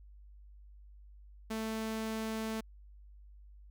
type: tone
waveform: sawtooth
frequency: 221 Hz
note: A3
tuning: 8 cents sharp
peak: -31 dBFS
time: 1.5-2.61 s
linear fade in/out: 10 ms
effects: added 50 Hz sine -52 dBFS peak until 3.7 s